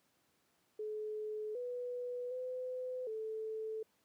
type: tone with pitch steps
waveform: sine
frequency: 428 / 492.1 / 507 / 438.5 Hz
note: A4 / B4 / B4 / A4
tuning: -48 / -6 / +45 / -6 cents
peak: -38 dBFS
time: 0.79-3.83 s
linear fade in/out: 5 ms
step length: 760 ms
effects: pink hiss -75 dBFS RMS until 4.04 s + high-pass 150 Hz 12 dB/octave